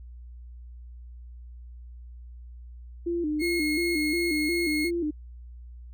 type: tone with vibrato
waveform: sine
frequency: 322.1 Hz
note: E4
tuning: 40 cents flat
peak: -25 dBFS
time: 3.06-5.11 s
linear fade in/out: 10 ms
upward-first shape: square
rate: 2.8 Hz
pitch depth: 110 cents each way
type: tone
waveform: 35% pulse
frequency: 2160 Hz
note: C#7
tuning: 45 cents flat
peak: -26 dBFS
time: 3.39-4.91 s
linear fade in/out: 50 ms
effects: added 60 Hz sine -41 dBFS peak until 5.93 s